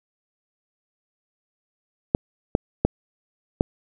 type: clicks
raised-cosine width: 2 ms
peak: -3 dBFS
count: 4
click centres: 2.149 / 2.551 / 2.85 / 3.609 s
effects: none